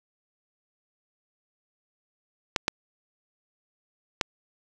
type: clicks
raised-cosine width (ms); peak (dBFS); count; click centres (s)
0.2; -5; 3; 2.562 / 2.681 / 4.212
effects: none